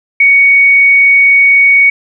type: tone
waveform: sine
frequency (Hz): 2234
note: C#7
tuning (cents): +13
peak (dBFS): -3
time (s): 0.2-1.9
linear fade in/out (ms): 5
effects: none